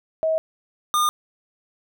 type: tone pair in turn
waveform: sine / square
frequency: 639 / 1213.3 Hz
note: D#5 / D#6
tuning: +46 / -44 cents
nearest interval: major seventh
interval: 1110 cents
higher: second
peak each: -18 dBFS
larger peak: neither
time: 0.23-0.38 / 0.94-1.09 s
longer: neither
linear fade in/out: 0 ms
effects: none